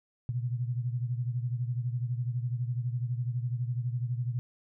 sine beating tone pair, 120 / 132 Hz, B2 / C3, -49 / +16 cents, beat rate 12 Hz, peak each -30 / -35 dBFS, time 0.29-4.39 s, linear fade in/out 0 ms, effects none

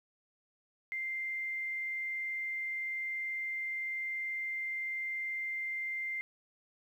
sine tone, 2093 Hz, C7, in tune, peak -34 dBFS, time 0.92-6.21 s, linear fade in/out 0 ms, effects 11-bit

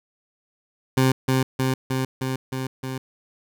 20% pulse tone with echo, 131 Hz, C3, 2 cents sharp, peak -11 dBFS, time 0.97-1.12 s, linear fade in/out 5 ms, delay 310 ms, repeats 6, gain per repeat -2 dB, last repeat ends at 2.98 s, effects none

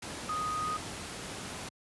sine tone in noise, 1244.5 Hz, D#6, in tune, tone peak -31 dBFS, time 0.29-0.77 s, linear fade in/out 5 ms, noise pink, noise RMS -40 dBFS, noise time 0.02-1.69 s, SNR +6 dB, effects high-pass 80 Hz 12 dB/octave + resampled to 24000 Hz

